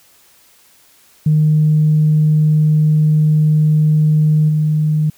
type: tone with level steps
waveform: sine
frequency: 153.5 Hz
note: D#3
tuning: 23 cents flat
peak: -8 / -11 dBFS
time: 1.26-5.1 s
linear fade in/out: 5 ms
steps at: 4.48 s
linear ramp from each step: 20 ms
effects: tanh soft clip ceiling -4 dBFS + white hiss -50 dBFS RMS until 5.17 s